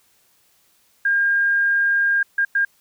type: tone bursts at uneven times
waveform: sine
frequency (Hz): 1611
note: G6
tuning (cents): +47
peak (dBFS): -15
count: 3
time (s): 1.05-2.23 / 2.38-2.45 / 2.55-2.65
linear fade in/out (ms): 5
effects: white hiss -60 dBFS RMS until 2.8 s